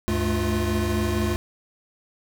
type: tone cluster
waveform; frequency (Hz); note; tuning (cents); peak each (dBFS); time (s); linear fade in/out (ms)
square; 73 / 99.6 / 214.6 / 350.4; D2 / G2 / A3 / F4; -10 / +28 / -43 / +6; -28; 0.08-1.36; 0
effects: none